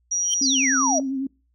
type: tone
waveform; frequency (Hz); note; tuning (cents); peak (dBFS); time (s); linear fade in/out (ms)
sine; 5760; F#8; -47; -20; 0.11-0.99; 10
type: tone with exponential growth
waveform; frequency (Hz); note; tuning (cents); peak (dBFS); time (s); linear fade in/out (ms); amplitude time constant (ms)
triangle; 3136; G7; 0; -18; 0.21-0.34; 2; 28
type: tone with vibrato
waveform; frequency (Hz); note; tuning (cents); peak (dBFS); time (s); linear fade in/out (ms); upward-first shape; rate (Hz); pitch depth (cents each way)
sine; 267.9; C4; +41; -23; 0.41-1.27; 5; triangle; 10; 48
type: exponential sweep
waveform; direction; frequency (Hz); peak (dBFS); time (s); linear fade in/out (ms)
sine; down; 5274 to 577; -21; 0.42-1; 2
effects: noise-tail reverb RT60 0.3 s tail -24 dB re dry + added 60 Hz sine -63 dBFS peak until 1.54 s